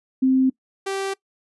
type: tone pair in turn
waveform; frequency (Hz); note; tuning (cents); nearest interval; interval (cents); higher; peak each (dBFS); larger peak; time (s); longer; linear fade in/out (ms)
sine / sawtooth; 261.6 / 389.6; C4 / G4; 0 / -11; perfect fifth; 689; second; -14 / -20; first; 0.22-0.5 / 0.86-1.14; neither; 10
effects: noise-tail reverb RT60 0.1 s tail -22 dB re dry + resampled to 24000 Hz